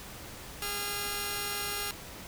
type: tone pair together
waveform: 5% pulse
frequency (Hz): 410 / 1379.1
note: G#4 / F6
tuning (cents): -22 / -22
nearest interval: octave + major sixth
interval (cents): 2100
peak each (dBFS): -24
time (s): 0.62-1.91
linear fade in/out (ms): 2
effects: pink hiss -45 dBFS RMS until 2.27 s